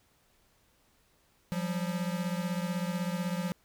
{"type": "beating tone pair", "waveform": "square", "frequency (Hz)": [174.61, 190.61], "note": ["F3", "G3"], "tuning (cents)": [0, -48], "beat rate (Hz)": 16, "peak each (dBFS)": [-33, -36], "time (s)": [1.52, 3.52], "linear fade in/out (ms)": 0, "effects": ["pink hiss -68 dBFS RMS until 3.64 s"]}